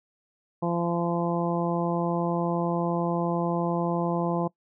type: harmonic tone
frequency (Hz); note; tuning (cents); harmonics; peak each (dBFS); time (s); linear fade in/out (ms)
171.4; F3; -32; 1 / 2 / 3 / 4 / 5 / 6; -27 / -30 / -32 / -33 / -34 / -35; 0.62-4.48; 10
effects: noise-tail reverb RT60 0.1 s tail -22 dB re dry